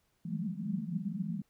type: band-pass noise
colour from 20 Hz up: white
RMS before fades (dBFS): -36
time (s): 0.25-1.42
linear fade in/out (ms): 5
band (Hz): 160 to 220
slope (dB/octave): 96
effects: pink hiss -75 dBFS RMS until 1.49 s